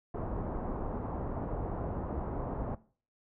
pink low-pass noise, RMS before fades -36 dBFS, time 0.14-2.75 s, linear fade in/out 5 ms, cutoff 1000 Hz, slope 24 dB/octave, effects noise-tail reverb RT60 0.4 s tail -18 dB re dry

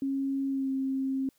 sine tone with pitch glide, 272.4 to 267.1 Hz, C#4 to C4, -30 to +36 cents, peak -27 dBFS, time 0.02-1.29 s, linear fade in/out 2 ms, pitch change -34 cents, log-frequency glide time 0.48-0.7 s, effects white hiss -69 dBFS RMS until 1.38 s

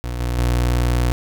30% pulse tone with level steps, 60.5 Hz, B1, 35 cents flat, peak -21 / -17 / -13 dBFS, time 0.04-1.12 s, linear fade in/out 0 ms, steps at 0.2 / 0.38 s, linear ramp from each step 2 ms, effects none

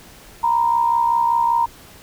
sine tone pair together, 934.8 / 1000 Hz, A#5 / B5, +5 / +21 cents, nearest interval minor second, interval 116 cents, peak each -15 / -22 dBFS, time 0.43-1.66 s, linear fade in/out 10 ms, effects pink hiss -44 dBFS RMS until 2.02 s

